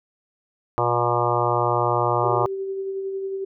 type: harmonic tone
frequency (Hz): 120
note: B2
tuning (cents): -49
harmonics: 1 / 3 / 4 / 5 / 6 / 7 / 8 / 9 / 10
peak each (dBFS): -27 / -27 / -27 / -27 / -27 / -27 / -27 / -27 / -27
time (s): 0.78-2.46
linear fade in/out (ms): 0
type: tone with tremolo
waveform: sine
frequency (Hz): 387.5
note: G4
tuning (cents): -20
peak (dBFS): -24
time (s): 2.23-3.45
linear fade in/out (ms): 10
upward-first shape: sine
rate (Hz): 11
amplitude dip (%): 30
effects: none